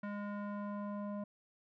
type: tone with low-pass filter sweep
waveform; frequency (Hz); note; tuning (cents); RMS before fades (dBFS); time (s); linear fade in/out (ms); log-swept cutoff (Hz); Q
square; 204.8; G#3; -24; -41; 0.03-1.24; 5; 1600 to 810; 2
effects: none